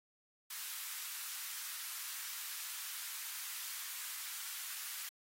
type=high-pass noise; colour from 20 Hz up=white; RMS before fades=-44 dBFS; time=0.5-5.09 s; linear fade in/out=5 ms; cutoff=1100 Hz; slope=24 dB/octave; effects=AAC 48 kbps